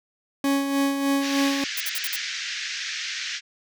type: tone with tremolo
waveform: 40% pulse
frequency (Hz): 277.2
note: C#4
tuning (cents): 0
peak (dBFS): -18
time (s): 0.44-1.64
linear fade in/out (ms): 2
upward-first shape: sine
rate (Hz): 3.3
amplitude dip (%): 50
type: band-pass noise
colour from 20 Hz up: pink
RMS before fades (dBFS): -31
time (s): 1.2-3.41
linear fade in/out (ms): 50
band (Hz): 1600 to 6400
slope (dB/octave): 48
type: noise bursts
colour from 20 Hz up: blue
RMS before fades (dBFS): -28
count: 5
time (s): 1.77-2.162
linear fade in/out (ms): 5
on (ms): 36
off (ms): 53
effects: none